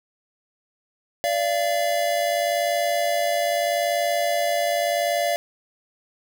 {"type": "tone pair together", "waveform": "square", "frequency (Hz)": [582.2, 683], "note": ["D5", "F5"], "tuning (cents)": [-15, -39], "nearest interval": "minor third", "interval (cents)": 276, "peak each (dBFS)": [-25, -23], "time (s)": [1.24, 5.36], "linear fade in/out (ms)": 0, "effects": []}